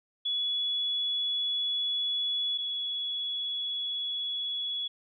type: tone pair in turn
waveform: sine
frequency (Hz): 3395 / 3379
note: G#7 / G#7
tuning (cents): +37 / +29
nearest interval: unison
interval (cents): 8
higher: first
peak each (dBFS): -27 / -30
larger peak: first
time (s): 0.25-2.58 / 2.58-4.88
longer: first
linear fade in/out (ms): 10
effects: none